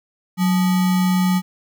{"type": "tone with sample-and-hold", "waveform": "sine", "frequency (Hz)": 183.7, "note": "F#3", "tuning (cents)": -12, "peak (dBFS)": -14, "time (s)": [0.37, 1.42], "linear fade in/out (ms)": 50, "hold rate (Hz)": 1050, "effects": []}